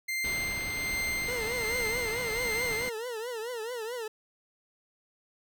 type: tone with tremolo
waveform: 40% pulse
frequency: 2093 Hz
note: C7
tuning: in tune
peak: -28 dBFS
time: 0.08-2.9 s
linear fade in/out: 10 ms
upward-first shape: sine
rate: 1.3 Hz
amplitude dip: 35%
type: low-pass noise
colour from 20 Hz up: pink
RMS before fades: -40 dBFS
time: 0.24-2.89 s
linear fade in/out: 5 ms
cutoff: 5000 Hz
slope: 96 dB/octave
type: tone with vibrato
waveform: 40% pulse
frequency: 466.2 Hz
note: A#4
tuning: in tune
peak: -33 dBFS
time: 1.28-4.08 s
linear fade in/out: 5 ms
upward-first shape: triangle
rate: 4.6 Hz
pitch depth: 160 cents each way
effects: none